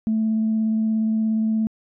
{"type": "tone with vibrato", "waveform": "sine", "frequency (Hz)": 220, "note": "A3", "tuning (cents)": 0, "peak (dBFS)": -17, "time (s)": [0.07, 1.67], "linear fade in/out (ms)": 0, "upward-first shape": "sine", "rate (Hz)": 17, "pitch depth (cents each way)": 10, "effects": ["tanh soft clip ceiling -14 dBFS"]}